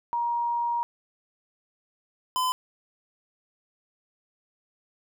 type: tone pair in turn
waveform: sine / square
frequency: 946 / 1016.8 Hz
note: A#5 / C6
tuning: +25 / -50 cents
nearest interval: minor second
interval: 125 cents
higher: second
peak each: -24 dBFS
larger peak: neither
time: 0.13-0.83 / 2.36-2.52 s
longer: first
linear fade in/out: 0 ms
effects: none